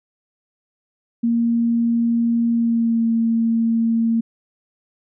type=tone with pitch glide; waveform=sine; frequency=233.1 to 228.4 Hz; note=A#3 to A#3; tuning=0 to -35 cents; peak=-15 dBFS; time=1.23-4.21 s; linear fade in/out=10 ms; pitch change=-35 cents; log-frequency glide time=2.51-3.07 s; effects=none